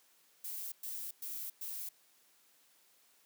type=noise bursts; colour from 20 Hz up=violet; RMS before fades=-42 dBFS; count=4; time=0.44-1.89 s; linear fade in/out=5 ms; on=280 ms; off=110 ms; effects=white hiss -68 dBFS RMS until 3.25 s + high-pass 200 Hz 12 dB/octave